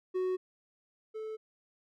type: tone pair in turn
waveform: triangle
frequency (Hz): 370 / 436.5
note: F#4 / A4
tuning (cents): 0 / -14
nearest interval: minor third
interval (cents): 286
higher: second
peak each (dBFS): -27 / -35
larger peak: first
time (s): 0.14-0.37 / 1.14-1.37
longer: neither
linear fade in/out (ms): 20
effects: none